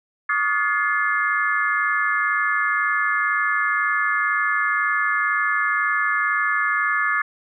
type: tone cluster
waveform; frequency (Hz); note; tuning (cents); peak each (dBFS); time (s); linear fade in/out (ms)
sine; 1133 / 1235 / 1418 / 1722 / 2110; C#6 / D#6 / F6 / A6 / C7; +37 / -13 / +26 / -38 / +14; -27 / -25 / -27 / -21 / -28; 0.29-7.22; 5
effects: none